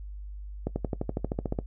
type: accelerating click train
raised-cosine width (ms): 2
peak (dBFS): -15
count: 13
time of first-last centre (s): 0.67-1.588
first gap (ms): 90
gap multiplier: 0.97
effects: noise-tail reverb RT60 0.1 s tail -18 dB re dry + added 50 Hz sine -37 dBFS peak until 1.66 s